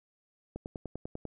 click train, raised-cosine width 2 ms, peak -25 dBFS, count 8, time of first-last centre 0.56-1.253 s, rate 10.1 Hz, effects none

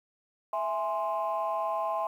sine chord, E augmented, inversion none, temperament equal, 659.3 / 830.6 / 1046.5 Hz, E5 / G#5 / B#5, 0 / 0 / 0 cents, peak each -31 / -32 / -31 dBFS, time 0.53-2.07 s, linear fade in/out 2 ms, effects tanh soft clip ceiling -21 dBFS + 10-bit

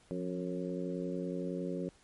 harmonic tone with a mistuned harmonic, 90.9 Hz, F#2, 30 cents flat, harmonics 2 / 3 / 4 / 5 / 6, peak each -38 / -40 / -41 / -42 / -43 dBFS, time 0.11-1.89 s, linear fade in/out 0 ms, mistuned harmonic 2, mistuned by -55 cents, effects pink hiss -64 dBFS RMS until 2.03 s + MP3 48 kbps

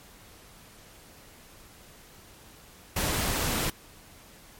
pink noise, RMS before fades -28 dBFS, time 2.96-3.7 s, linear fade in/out 5 ms, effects pink hiss -52 dBFS RMS until 4.59 s + MP3 64 kbps

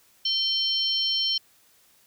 sine tone cluster, 3090 / 4256 / 5410 Hz, G7 / C8 / E8, -26 / +29 / +44 cents, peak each -26 / -29 / -26 dBFS, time 0.25-1.38 s, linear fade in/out 5 ms, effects white hiss -60 dBFS RMS until 2.06 s

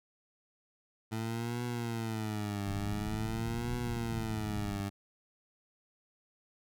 20% pulse tone with vibrato, 110 Hz, A2, in tune, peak -29 dBFS, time 1.11-4.9 s, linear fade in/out 20 ms, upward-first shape triangle, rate 0.47 Hz, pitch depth 180 cents each way
pink low-pass noise, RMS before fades -41 dBFS, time 2.67-4.81 s, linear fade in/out 0 ms, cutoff 230 Hz, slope 48 dB/octave
effects none

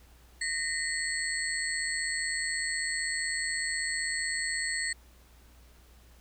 sine tone cluster, 1850 / 2006 / 4365 / 7710 / 8200 Hz, A#6 / B6 / C#8 / B8 / C9, -14 / +26 / -28 / -43 / -36 cents, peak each -33 / -36 / -36 / -40 / -37 dBFS, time 0.41-4.93 s, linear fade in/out 5 ms, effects added 60 Hz sine -55 dBFS peak until 6.2 s + pink hiss -61 dBFS RMS until 6.2 s

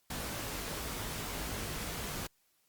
pink noise with comb filter, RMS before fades -39 dBFS, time 0.1-2.27 s, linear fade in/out 5 ms, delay 19 ms, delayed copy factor +0.5, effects white hiss -73 dBFS RMS until 2.68 s + Opus 48 kbps

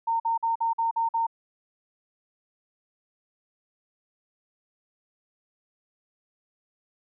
sine tone bursts, 915 Hz, A#5, 32 cents flat, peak -22 dBFS, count 7, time 0.07-1.268 s, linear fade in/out 10 ms, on 130 ms, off 48 ms, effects none

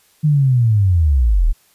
sine linear sweep, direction down, 155.56 to 32.7 Hz, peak -10 dBFS, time 0.23-1.53 s, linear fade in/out 20 ms, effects white hiss -55 dBFS RMS until 1.74 s + resampled to 32000 Hz

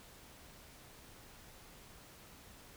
silence, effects pink hiss -57 dBFS RMS until 2.76 s

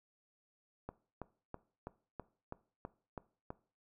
click train, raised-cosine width 1 ms, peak -28 dBFS, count 9, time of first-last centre 0.89-3.504 s, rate 3.06 Hz, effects noise-tail reverb RT60 0.4 s tail -19 dB re dry

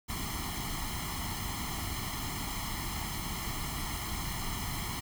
pink noise with comb filter, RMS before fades -36 dBFS, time 0.08-5.01 s, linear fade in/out 20 ms, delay 0.96 ms, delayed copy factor +0.85, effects none

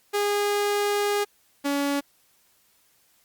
sawtooth tone pair in turn, 410 / 282.9 Hz, G#4 / C#4, -22 / +35 cents, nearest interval tritone, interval 643 cents, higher first, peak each -18 / -19 dBFS, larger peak first, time 0.13-1.25 / 1.64-2.01 s, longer first, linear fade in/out 20 ms, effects white hiss -63 dBFS RMS until 3.24 s + Opus 48 kbps

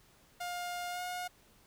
sawtooth tone with pitch glide, 708 to 719.5 Hz, F5 to F#5, +23 to -49 cents, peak -33 dBFS, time 0.4-1.28 s, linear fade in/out 10 ms, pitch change +28 cents, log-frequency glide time 0.9-1.01 s, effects pink hiss -64 dBFS RMS until 1.66 s

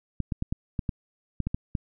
clicks, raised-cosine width 5 ms, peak -15 dBFS, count 10, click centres 0.203 / 0.322 / 0.424 / 0.525 / 0.792 / 0.892 / 1.403 / 1.47 / 1.545 / 1.752 s, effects none

